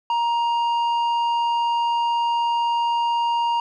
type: tone with tanh clipping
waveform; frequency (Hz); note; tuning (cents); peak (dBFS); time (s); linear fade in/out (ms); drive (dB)
triangle; 939; A#5; +12; -20; 0.1-3.6; 2; 12
effects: none